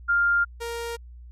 sine / sawtooth tone pair in turn, 1400 / 467.2 Hz, F6 / A#4, +4 / +4 cents, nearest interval octave + perfect fifth, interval 1900 cents, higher first, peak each -18 / -26 dBFS, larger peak first, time 0.08-0.45 / 0.6-0.97 s, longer neither, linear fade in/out 20 ms, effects added 60 Hz sine -41 dBFS peak until 1.31 s + resampled to 32000 Hz

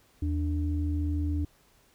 sine tone pair together, 79.98 / 293.7 Hz, D#2 / D4, +48 / 0 cents, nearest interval octave + major seventh, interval 2252 cents, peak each -26 / -32 dBFS, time 0.22-1.45 s, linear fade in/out 5 ms, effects tanh soft clip ceiling -18 dBFS + pink hiss -63 dBFS RMS until 1.94 s

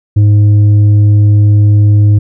triangle tone with tanh clipping, 103.83 Hz, G#2, in tune, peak -4 dBFS, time 0.16-2.19 s, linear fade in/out 10 ms, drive 9 dB, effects none

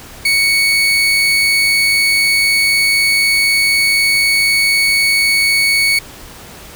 30% pulse tone, 2224 Hz, C#7, 5 cents sharp, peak -8 dBFS, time 0.25-5.99 s, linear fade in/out 5 ms, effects pink hiss -35 dBFS RMS until 6.75 s

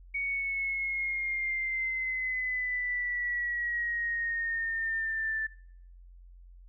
sine exponential sweep, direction down, 2239 to 1760 Hz, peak -29 dBFS, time 0.14-5.47 s, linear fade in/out 10 ms, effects noise-tail reverb RT60 0.7 s tail -23 dB re dry + added 44 Hz sine -49 dBFS peak until 6.68 s

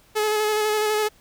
sawtooth tone with vibrato, 426.4 Hz, G#4, 46 cents sharp, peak -16 dBFS, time 0.15-1.09 s, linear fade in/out 20 ms, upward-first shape square, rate 12 Hz, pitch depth 18 cents each way, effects pink hiss -56 dBFS RMS until 1.2 s

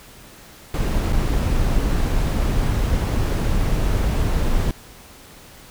brown noise with dropouts, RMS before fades -19 dBFS, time 0.74-4.71 s, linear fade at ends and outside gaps 2 ms, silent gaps 1.125-1.129 s, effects pink hiss -44 dBFS RMS until 5.7 s

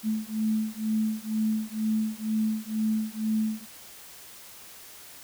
sine beating tone pair, 216.8 / 218.9 Hz, A3 / A3, -25 / -9 cents, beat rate 2.1 Hz, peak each -28 dBFS, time 0.03-3.66 s, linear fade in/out 50 ms, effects white hiss -47 dBFS RMS until 5.23 s

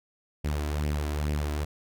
sawtooth tone with flanger, 74.3 Hz, D2, 21 cents sharp, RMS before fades -29 dBFS, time 0.44-1.65 s, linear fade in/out 10 ms, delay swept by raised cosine 0.37 to 3.07 ms, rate 2.3 Hz, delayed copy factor +0.55, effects none

